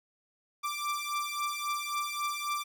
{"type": "beating tone pair", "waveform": "sawtooth", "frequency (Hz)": [1174.7, 1178.4], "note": ["D6", "D6"], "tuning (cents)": [0, 6], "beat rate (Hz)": 3.7, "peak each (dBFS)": -31, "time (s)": [0.63, 2.64], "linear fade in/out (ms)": 20, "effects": []}